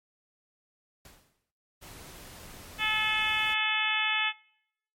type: noise with exponential decay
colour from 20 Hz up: pink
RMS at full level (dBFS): -49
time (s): 1.05-1.51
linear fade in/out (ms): 2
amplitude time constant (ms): 100
type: noise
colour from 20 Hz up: pink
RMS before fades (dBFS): -47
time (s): 1.81-3.55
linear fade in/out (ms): 20
type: harmonic tone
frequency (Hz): 431.9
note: A4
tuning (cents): -32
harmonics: 2 / 3 / 4 / 5 / 6 / 7 / 8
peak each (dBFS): -36 / -35 / -32 / -32 / -30 / -33 / -34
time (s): 2.78-4.33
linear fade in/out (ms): 50
effects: noise-tail reverb RT60 0.7 s tail -21 dB re dry + MP3 64 kbps